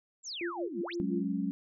sine exponential two-way sweep, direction down then up, 7830 to 177.6 to 7830 Hz, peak -37 dBFS, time 0.23-0.96 s, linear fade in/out 50 ms, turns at 0.8 s
sine tone with tremolo, 345.5 Hz, F4, 19 cents flat, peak -31 dBFS, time 0.41-1.25 s, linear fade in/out 2 ms, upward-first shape sine, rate 5.7 Hz, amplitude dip 90%
sine chord, F# suspended second, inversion none, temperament equal, 185 / 207.7 / 277.2 Hz, F#3 / G#3 / C#4, 0 / 0 / 0 cents, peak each -34 dBFS, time 1-1.51 s, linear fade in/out 0 ms
effects none

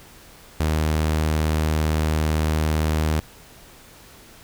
sawtooth tone, 77.78 Hz, D#2, in tune, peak -15 dBFS, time 0.6-3.2 s, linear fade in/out 0 ms, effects pink hiss -47 dBFS RMS until 4.43 s

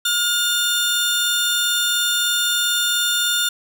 sawtooth tone pair together, 1425 / 3584 Hz, F6 / A7, +34 / +31 cents, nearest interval octave + major third, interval 1597 cents, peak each -18 / -16 dBFS, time 0.05-3.49 s, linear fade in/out 5 ms, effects none

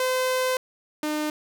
sawtooth tone pair in turn, 513 / 303.3 Hz, C5 / D#4, -34 / -44 cents, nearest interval major sixth, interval 910 cents, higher first, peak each -18 / -21 dBFS, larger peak first, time 0-0.57 / 1.03-1.3 s, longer first, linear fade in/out 2 ms, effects none

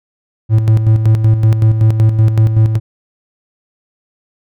triangle tone with tremolo, 110.1 Hz, A2, 2 cents sharp, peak -3 dBFS, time 0.49-2.8 s, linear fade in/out 50 ms, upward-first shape square, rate 5.3 Hz, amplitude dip 55%, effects none

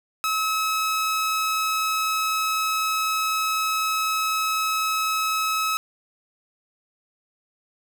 sawtooth tone, 1288 Hz, E6, 41 cents flat, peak -18 dBFS, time 0.24-5.77 s, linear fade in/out 0 ms, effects none

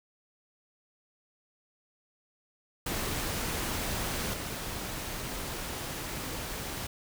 pink noise with level steps, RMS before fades -33 / -37 dBFS, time 2.86-6.87 s, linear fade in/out 5 ms, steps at 4.33 s, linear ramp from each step 10 ms, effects none

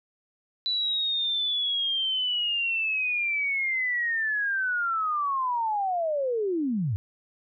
sine linear sweep, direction down, 3980 to 89 Hz, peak -24 dBFS, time 0.66-6.96 s, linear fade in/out 0 ms, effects none

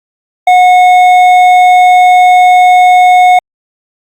triangle tone with hard clipping, 728 Hz, F#5, 28 cents flat, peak -3 dBFS, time 0.47-3.39 s, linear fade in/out 5 ms, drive 11 dB, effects Opus 48 kbps

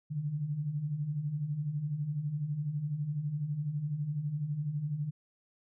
sine beating tone pair, 138.7 / 150.7 Hz, C#3 / D3, +1 / +45 cents, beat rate 12 Hz, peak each -39 / -32 dBFS, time 0.1-5.11 s, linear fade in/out 20 ms, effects none

